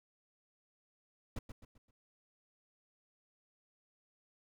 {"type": "noise with echo", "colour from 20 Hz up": "brown", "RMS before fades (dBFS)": -38, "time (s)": [1.36, 1.39], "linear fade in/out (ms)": 5, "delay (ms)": 130, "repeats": 4, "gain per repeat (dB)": -8, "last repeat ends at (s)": 1.91, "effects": []}